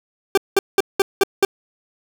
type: tone bursts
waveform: 40% pulse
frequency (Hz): 392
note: G4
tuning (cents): 0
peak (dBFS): -10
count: 6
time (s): 0.35-1.45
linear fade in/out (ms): 2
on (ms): 25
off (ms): 190
effects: none